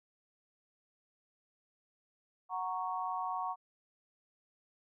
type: chord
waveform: sine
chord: F# major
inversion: none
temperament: equal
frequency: 740 / 932.3 / 1108.7 Hz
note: F#5 / A#5 / C#6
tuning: 0 / 0 / 0 cents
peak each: -38 / -39 / -38 dBFS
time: 2.49-3.56 s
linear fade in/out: 50 ms
effects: none